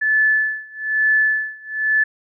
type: tone with tremolo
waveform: sine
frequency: 1737 Hz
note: A6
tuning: 23 cents flat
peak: -12 dBFS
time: 0.01-2.04 s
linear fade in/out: 10 ms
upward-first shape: sine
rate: 1.1 Hz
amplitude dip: 95%
effects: none